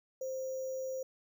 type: tone with sample-and-hold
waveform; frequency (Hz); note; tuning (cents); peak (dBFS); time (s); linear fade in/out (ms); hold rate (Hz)
sine; 524; C5; +2; -35; 0.21-1.03; 5; 6300
effects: none